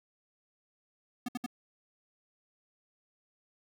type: tone bursts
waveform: square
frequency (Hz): 245.7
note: B3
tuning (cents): -9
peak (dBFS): -33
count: 3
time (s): 1.26-1.463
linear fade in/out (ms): 5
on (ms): 25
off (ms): 64
effects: none